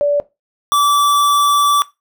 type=tone pair in turn; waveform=sine / square; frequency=579 / 1158 Hz; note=D5 / D6; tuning=-25 / -25 cents; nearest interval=octave; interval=1200 cents; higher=second; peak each=-11 dBFS; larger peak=neither; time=0.01-0.2 / 0.72-1.82 s; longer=second; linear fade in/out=0 ms; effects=noise-tail reverb RT60 0.2 s tail -17 dB re dry

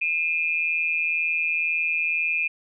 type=tone pair together; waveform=sine; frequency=2430 / 2592 Hz; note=D#7 / E7; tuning=-42 / -30 cents; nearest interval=minor second; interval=112 cents; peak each=-23 / -26 dBFS; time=0.01-2.48 s; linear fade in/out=10 ms; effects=none

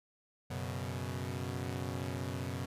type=chord; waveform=sawtooth; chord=F# suspended fourth; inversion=none; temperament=equal; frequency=92.5 / 123.47 / 138.59 Hz; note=F#2 / B2 / C#3; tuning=0 / 0 / 0 cents; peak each=-36 / -36 / -39 dBFS; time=0.5-2.66 s; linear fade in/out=10 ms; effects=resampled to 32000 Hz

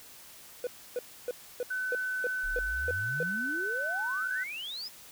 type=tone bursts; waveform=triangle; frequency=492.5 Hz; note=B4; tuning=5 cents flat; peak=-27 dBFS; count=9; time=0.64-3.23 s; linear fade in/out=2 ms; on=30 ms; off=290 ms
type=tone; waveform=sine; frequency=1511 Hz; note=F#6; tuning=36 cents sharp; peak=-30 dBFS; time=1.7-4.44 s; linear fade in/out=10 ms
type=exponential sweep; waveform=sine; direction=up; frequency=30.87 to 5290 Hz; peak=-36 dBFS; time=2.43-4.89 s; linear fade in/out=20 ms
effects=white hiss -51 dBFS RMS until 5.11 s

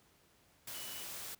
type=tone in noise; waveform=sine; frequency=2960 Hz; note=F#7; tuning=in tune; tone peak=-51 dBFS; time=0.74-1.04 s; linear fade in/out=5 ms; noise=white; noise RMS=-45 dBFS; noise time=0.67-1.35 s; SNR=-9 dB; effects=pink hiss -68 dBFS RMS until 1.39 s + high-pass 60 Hz 12 dB/octave

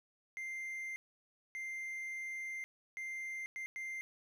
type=tone bursts at uneven times; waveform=triangle; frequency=2093 Hz; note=C7; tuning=in tune; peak=-38 dBFS; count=5; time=0.37-0.96 / 1.55-2.64 / 2.97-3.46 / 3.56-3.66 / 3.76-4.01 s; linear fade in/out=0 ms; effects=none

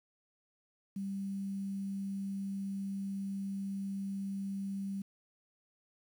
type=tone with quantisation; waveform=sine; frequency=196.2 Hz; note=G3; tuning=2 cents sharp; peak=-35 dBFS; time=0.96-5.02 s; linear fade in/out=5 ms; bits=10; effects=none

